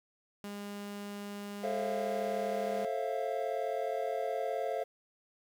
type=tone; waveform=sawtooth; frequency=203.4 Hz; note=G#3; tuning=36 cents flat; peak=-36 dBFS; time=0.44-2.85 s; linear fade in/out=0 ms
type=chord; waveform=triangle; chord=F major seventh; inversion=first; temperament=equal with one note detuned; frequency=440 / 535.2 / 659.3 / 698.5 Hz; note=A4 / C5 / E5 / F5; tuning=0 / +39 / 0 / 0 cents; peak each=-36 / -35 / -36 / -35 dBFS; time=1.63-4.84 s; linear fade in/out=10 ms
effects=10-bit